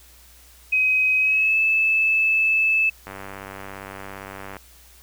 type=tone with pitch glide; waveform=sine; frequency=2527 to 2618 Hz; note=D#7 to E7; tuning=+26 to -13 cents; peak=-16 dBFS; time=0.72-2.9 s; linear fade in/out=10 ms; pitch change=+61 cents; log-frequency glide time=1.18-1.59 s
type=click train; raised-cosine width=0.5 ms; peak=-20 dBFS; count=147; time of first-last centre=3.07-4.567 s; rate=97.5 Hz
effects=added 60 Hz sine -51 dBFS peak until 5.02 s + white hiss -51 dBFS RMS until 5.02 s